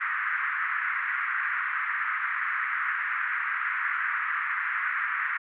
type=band-pass noise; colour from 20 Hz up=white; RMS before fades=-29 dBFS; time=0-5.38 s; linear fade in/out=20 ms; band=1200 to 2000 Hz; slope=48 dB/octave; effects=none